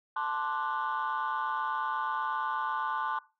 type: chord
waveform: sine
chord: D dominant seventh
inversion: second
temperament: equal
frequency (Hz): 880 / 1046.5 / 1174.7 / 1480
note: A5 / C6 / D6 / F#6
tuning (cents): 0 / 0 / 0 / 0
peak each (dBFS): -33 / -33 / -34 / -36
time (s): 0.16-3.19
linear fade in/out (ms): 5
effects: noise-tail reverb RT60 0.3 s tail -20 dB re dry + tanh soft clip ceiling -24 dBFS